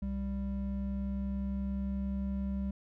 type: tone pair together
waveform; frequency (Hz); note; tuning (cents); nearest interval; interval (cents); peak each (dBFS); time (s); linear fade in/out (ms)
triangle; 65.77 / 197.1; C2 / G3; +10 / +10; octave + perfect fifth; 1900; -34 / -32; 0.02-2.71; 5
effects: none